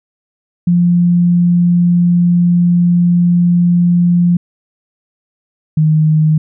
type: tone pair in turn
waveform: sine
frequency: 174.61 / 155.56 Hz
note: F3 / D#3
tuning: 0 / 0 cents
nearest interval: major second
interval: 200 cents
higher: first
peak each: -7 dBFS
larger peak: neither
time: 0.67-4.37 / 5.77-6.38 s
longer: first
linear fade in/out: 5 ms
effects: none